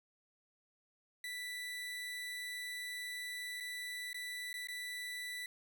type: tone with dropouts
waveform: 30% pulse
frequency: 1975.5 Hz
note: B6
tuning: in tune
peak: -38 dBFS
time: 1.24-5.46 s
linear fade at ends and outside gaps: 2 ms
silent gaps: 3.602-3.606 / 4.131-4.144 / 4.53-4.54 / 4.672-4.685 s
effects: none